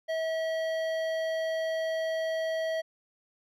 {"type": "tone with hard clipping", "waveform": "sine", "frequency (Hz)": 645, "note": "E5", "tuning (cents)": -38, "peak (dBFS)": -30, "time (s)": [0.08, 2.82], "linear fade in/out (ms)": 20, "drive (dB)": 12, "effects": []}